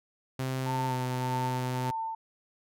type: tone with pitch glide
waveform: sawtooth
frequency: 130.81 to 126.65 Hz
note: C3 to B2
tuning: 0 to +44 cents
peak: -26 dBFS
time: 0.39-1.91 s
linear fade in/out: 5 ms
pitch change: -56 cents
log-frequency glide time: 0.88-0.94 s
type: tone with tremolo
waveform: sine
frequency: 896 Hz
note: A5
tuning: 31 cents sharp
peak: -30 dBFS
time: 0.66-2.15 s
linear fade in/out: 5 ms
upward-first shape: sine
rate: 1.7 Hz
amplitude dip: 65%
effects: none